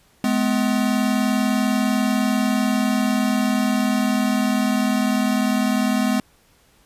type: tone pair together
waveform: square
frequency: 212 / 252.1 Hz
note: G#3 / B3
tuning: +36 / +36 cents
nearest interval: minor third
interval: 300 cents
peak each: -21 / -21 dBFS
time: 0.24-6.2 s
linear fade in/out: 2 ms
effects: pink hiss -57 dBFS RMS until 6.85 s + resampled to 32000 Hz